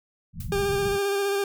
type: low-pass noise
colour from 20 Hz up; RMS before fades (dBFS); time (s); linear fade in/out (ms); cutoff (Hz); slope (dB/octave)
white; -33; 0.33-0.99; 50; 210; 96
type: noise with exponential decay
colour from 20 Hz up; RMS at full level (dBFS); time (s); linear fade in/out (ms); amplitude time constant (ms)
blue; -38; 0.4-0.58; 5; 39
type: tone with vibrato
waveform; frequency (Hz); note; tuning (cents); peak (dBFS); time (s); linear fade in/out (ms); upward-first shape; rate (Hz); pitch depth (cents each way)
40% pulse; 399.4; G4; +32; -22; 0.52-1.44; 2; square; 15; 17
effects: none